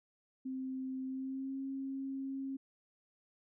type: tone with pitch glide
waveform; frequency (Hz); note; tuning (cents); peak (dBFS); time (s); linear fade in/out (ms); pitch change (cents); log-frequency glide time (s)
sine; 261.6 to 269.7; C4 to C#4; 0 to -47; -37; 0.45-2.57; 10; +53; 1.05-1.57
effects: none